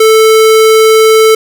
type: tone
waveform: square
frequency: 440 Hz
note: A4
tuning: in tune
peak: -3 dBFS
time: 0-1.35 s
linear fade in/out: 5 ms
effects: none